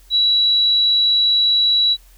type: tone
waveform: sine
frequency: 3915 Hz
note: B7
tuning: 16 cents flat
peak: -12 dBFS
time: 0.1-1.97 s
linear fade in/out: 50 ms
effects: added 43 Hz sine -45 dBFS peak until 2.17 s + white hiss -53 dBFS RMS until 2.17 s